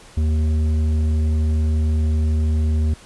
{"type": "tone with tanh clipping", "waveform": "sine", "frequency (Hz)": 77.78, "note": "D#2", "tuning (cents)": 0, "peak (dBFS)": -17, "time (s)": [0.17, 2.94], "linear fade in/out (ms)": 5, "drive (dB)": 9, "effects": ["pink hiss -45 dBFS RMS until 3.05 s", "resampled to 24000 Hz"]}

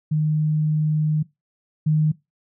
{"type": "tone pair in turn", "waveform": "sine", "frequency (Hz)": [153.6, 154.2], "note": ["D#3", "D#3"], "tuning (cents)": [-22, -15], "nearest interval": "unison", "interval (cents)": 7, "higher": "second", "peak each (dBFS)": [-17, -15], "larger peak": "second", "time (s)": [[0.11, 1.23], [1.86, 2.12]], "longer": "first", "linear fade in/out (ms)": 10, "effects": ["noise-tail reverb RT60 0.2 s tail -20 dB re dry"]}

